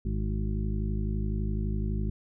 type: harmonic tone with a mistuned harmonic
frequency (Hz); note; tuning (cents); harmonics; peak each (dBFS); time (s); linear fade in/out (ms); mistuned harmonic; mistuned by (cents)
51.91; G#1; 0; 1 / 2 / 3 / 4 / 6 / 7; -29 / -33 / -37 / -35 / -44 / -43; 0.05-2.1; 5; 7; +31
effects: none